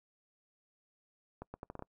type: accelerating click train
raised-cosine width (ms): 1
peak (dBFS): -29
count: 7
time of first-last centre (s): 1.42-1.824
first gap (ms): 120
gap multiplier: 0.76
effects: noise-tail reverb RT60 0.1 s tail -25 dB re dry